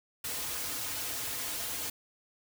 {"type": "noise with comb filter", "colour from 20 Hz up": "white", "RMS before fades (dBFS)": -36, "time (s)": [0.24, 1.9], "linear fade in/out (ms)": 5, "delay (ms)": 5.2, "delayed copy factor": -1, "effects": []}